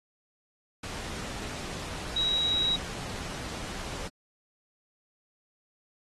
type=tone in noise; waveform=sine; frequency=3844 Hz; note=B7; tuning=48 cents flat; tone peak=-24 dBFS; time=2.16-2.76 s; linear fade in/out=5 ms; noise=pink; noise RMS=-38 dBFS; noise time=0.83-4.08 s; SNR=+11 dB; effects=low-pass 8000 Hz 12 dB/octave + AAC 32 kbps